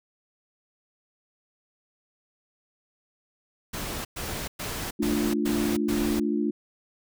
pink noise bursts, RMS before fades -33 dBFS, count 6, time 3.73-6.2 s, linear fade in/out 10 ms, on 320 ms, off 110 ms
sine chord, D minor, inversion second, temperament equal, 220 / 293.7 / 349.2 Hz, A3 / D4 / F4, 0 / 0 / 0 cents, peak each -27 / -27 / -29 dBFS, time 4.99-6.51 s, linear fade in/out 10 ms
effects none

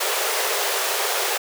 pink high-pass noise, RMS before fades -23 dBFS, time 0-1.38 s, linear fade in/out 10 ms, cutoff 380 Hz, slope 96 dB/octave, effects none

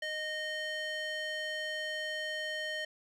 square tone with band-pass filter, 617 Hz, D#5, 15 cents flat, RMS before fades -37 dBFS, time 0.02-2.85 s, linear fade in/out 5 ms, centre 2400 Hz, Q 1.6, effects none

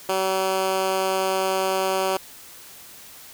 10% pulse tone with high-pass filter, 190 Hz, F#3, 46 cents sharp, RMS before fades -23 dBFS, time 0.09-2.17 s, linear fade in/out 2 ms, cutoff 400 Hz, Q 1.2, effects white hiss -44 dBFS RMS until 3.33 s

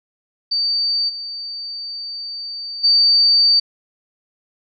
sine tone with level steps, 4608 Hz, D8, 34 cents flat, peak -16 / -26 / -10 dBFS, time 0.51-3.6 s, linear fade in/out 10 ms, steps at 1.08 / 2.83 s, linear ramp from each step 20 ms, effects none

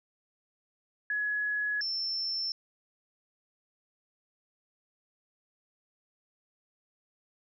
sine tone pair in turn, 1687 / 5356 Hz, G#6 / E8, +27 / +27 cents, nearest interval octave + minor sixth, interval 2000 cents, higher second, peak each -28 / -30 dBFS, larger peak first, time 1.1-1.81 / 1.81-2.52 s, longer neither, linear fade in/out 2 ms, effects none

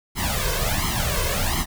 pink noise with flanger, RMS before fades -23 dBFS, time 0.15-1.66 s, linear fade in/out 50 ms, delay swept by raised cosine 0.96 to 1.94 ms, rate 1.4 Hz, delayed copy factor +0.95, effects none

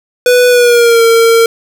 square tone with pitch glide, 493.9 to 458.2 Hz, B4 to A#4, 0 to -30 cents, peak -5 dBFS, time 0.26-1.46 s, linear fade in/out 2 ms, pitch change -130 cents, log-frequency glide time 0.49-1.03 s, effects none

